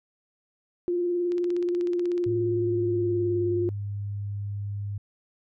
sine tone with vibrato, 351.2 Hz, F4, 10 cents sharp, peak -23 dBFS, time 0.88-3.69 s, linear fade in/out 0 ms, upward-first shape square, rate 19 Hz, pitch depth 20 cents each way
click train, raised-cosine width 0.2 ms, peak -27 dBFS, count 16, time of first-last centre 1.32-2.24 s, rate 16.3 Hz
sine tone with pitch glide, 110 to 101.45 Hz, A2 to G#2, 0 to -40 cents, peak -29 dBFS, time 2.26-4.98 s, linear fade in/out 5 ms, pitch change -140 cents, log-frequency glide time 2.37-3.49 s
effects none

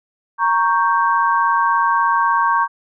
sine chord, G diminished, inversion first, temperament equal, 932.3 / 1108.7 / 1568 Hz, Bb5 / Db6 / G6, 0 / 0 / 0 cents, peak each -17 / -16 / -21 dBFS, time 0.38-2.68 s, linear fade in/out 50 ms, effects none

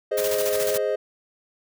triangle chord, Ab major, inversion none, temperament equal, 415.3 / 523.3 / 622.3 Hz, Ab4 / C5 / Eb5, 0 / 0 / 0 cents, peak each -24 dBFS, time 0.11-0.96 s, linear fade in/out 10 ms
white noise with tremolo, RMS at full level -28 dBFS, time 0.17-0.78 s, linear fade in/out 10 ms, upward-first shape square, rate 14 Hz, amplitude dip 50%
effects none

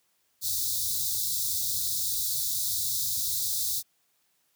white band-stop noise, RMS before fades -29 dBFS, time 0.41-3.83 s, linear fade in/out 50 ms, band 140 to 3600 Hz, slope 96 dB/octave, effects white hiss -71 dBFS RMS until 4.55 s + high-pass 80 Hz 12 dB/octave

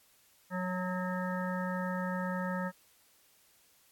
harmonic tone with a mistuned harmonic, 183.1 Hz, F#3, 18 cents flat, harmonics 1 / 3 / 5 / 7 / 9 / 10, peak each -34 / -39 / -41 / -42 / -44 / -44 dBFS, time 0.5-2.72 s, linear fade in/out 50 ms, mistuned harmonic 9, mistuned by -22 cents, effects white hiss -65 dBFS RMS until 3.91 s + AAC 64 kbps

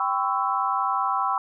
sine chord, C# half-diminished seventh, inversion second, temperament equal with one note detuned, 784 / 1008.5 / 1108.7 / 1318.5 Hz, G5 / B5 / C#6 / E6, 0 / +36 / 0 / 0 cents, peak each -27 dBFS, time 0-1.38 s, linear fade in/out 2 ms, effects none

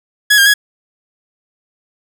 sawtooth tone with pitch steps, 1681 / 1609 / 1671 Hz, G#6 / G6 / G#6, +20 / +45 / +10 cents, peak -3 dBFS, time 0.3-0.54 s, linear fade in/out 10 ms, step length 80 ms, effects none

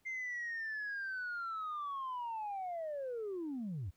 sine linear sweep, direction down, 2100 to 75.9 Hz, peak -36 dBFS, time 0.05-3.91 s, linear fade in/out 20 ms, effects tanh soft clip ceiling -35 dBFS + pink hiss -75 dBFS RMS until 3.96 s

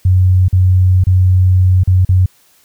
sine tone with dropouts, 92.3 Hz, F#2, 4 cents flat, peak -6 dBFS, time 0.05-2.26 s, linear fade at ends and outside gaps 5 ms, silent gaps 0.483-0.528 / 1.039-1.068 / 1.836-1.874 / 2.05-2.09 s, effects white hiss -51 dBFS RMS until 2.64 s

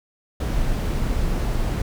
brown noise, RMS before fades -22 dBFS, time 0.4-1.82 s, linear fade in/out 5 ms, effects none

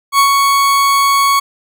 40% pulse tone with ADSR envelope, 1112 Hz, C#6, 5 cents sharp, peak -5 dBFS, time 0.12-1.4 s, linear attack 67 ms, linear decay 91 ms, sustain -3 dB, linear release 11 ms, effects none

